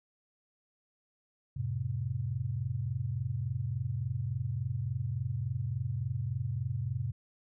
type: chord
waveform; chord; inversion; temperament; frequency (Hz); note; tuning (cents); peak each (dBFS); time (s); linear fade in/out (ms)
sine; F major; none; equal with one note detuned; 87.31 / 107.3 / 130.81; F2 / A2 / C3; 0 / -43 / 0; -39 / -35 / -34; 1.56-7.12; 10
effects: none